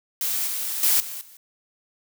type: noise with level steps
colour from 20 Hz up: blue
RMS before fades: -25 / -28 / -19 / -34 / -48 dBFS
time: 0.21-1.37 s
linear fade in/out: 2 ms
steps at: 0.47 / 0.83 / 1 / 1.21 s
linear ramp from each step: 2 ms
effects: none